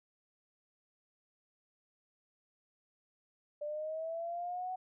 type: linear sweep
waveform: sine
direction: up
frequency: 587.3 to 748 Hz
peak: -36 dBFS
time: 3.61-4.76 s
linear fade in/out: 10 ms
effects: none